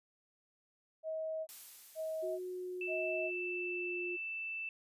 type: tone bursts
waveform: sine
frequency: 636 Hz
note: D#5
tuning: 38 cents sharp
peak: -36 dBFS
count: 3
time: 1.03-3.31 s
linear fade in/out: 50 ms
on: 440 ms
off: 480 ms
type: noise with exponential decay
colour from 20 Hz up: blue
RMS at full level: -48 dBFS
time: 1.49-3.93 s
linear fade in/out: 0 ms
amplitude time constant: 530 ms
type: tone with pitch glide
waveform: sine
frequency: 366.3 to 355.5 Hz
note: F#4 to F4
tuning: -17 to +31 cents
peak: -39 dBFS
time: 2.22-4.17 s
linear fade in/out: 20 ms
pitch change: -52 cents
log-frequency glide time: 2.32-3.99 s
type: tone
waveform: sine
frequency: 2650 Hz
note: E7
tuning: 9 cents sharp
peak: -38 dBFS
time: 2.81-4.69 s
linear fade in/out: 2 ms
effects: resampled to 32000 Hz